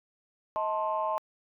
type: chord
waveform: sine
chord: A diminished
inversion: second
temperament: just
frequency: 633.6 / 880 / 1056 Hz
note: Eb5 / A5 / C6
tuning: +31 / 0 / +16 cents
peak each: -31 dBFS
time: 0.56-1.18 s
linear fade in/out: 0 ms
effects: tanh soft clip ceiling -19 dBFS